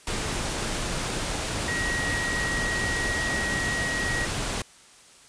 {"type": "tone in noise", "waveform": "sine", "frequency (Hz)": 1901, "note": "A#6", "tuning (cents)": 33, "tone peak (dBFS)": -27, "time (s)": [1.68, 4.25], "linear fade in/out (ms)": 2, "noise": "pink", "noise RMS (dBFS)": -29, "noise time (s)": [0.07, 4.62], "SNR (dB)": -1, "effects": ["white hiss -52 dBFS RMS until 5.28 s", "resampled to 22050 Hz"]}